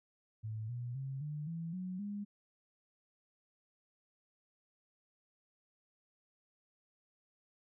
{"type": "tone with pitch steps", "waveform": "sine", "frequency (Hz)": [109.4, 121.39, 134.69, 149.44, 165.82, 183.99, 204.1], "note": ["A2", "B2", "C#3", "D3", "E3", "F#3", "G#3"], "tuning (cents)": [-9, -29, -49, 30, 11, -9, -30], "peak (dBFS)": -38, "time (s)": [0.43, 2.25], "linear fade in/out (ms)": 20, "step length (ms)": 260, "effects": []}